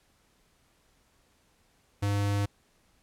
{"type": "tone", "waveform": "square", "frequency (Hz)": 101.3, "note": "G#2", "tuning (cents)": -43, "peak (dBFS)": -26, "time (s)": [2.02, 2.46], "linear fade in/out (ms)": 10, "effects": ["pink hiss -67 dBFS RMS until 3.02 s", "low-pass 12000 Hz 12 dB/octave"]}